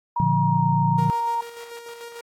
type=tone with pitch glide; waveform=sine; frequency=953 to 931.8 Hz; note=A#5 to A#5; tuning=+38 to -1 cents; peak=-21 dBFS; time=0.16-1.41 s; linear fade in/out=5 ms; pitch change=-39 cents; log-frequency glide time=0.37-0.66 s
type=chord; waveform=sine; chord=Bb major; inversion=none; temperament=equal; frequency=116.54 / 146.83 / 174.61 Hz; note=Bb2 / D3 / F3; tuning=0 / 0 / 0 cents; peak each=-25 / -22 / -23 dBFS; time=0.2-1.1 s; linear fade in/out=0 ms
type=tone with tremolo; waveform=sawtooth; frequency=469.4 Hz; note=A#4; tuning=12 cents sharp; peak=-31 dBFS; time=0.98-2.21 s; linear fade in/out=5 ms; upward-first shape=square; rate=6.8 Hz; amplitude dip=40%
effects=AAC 48 kbps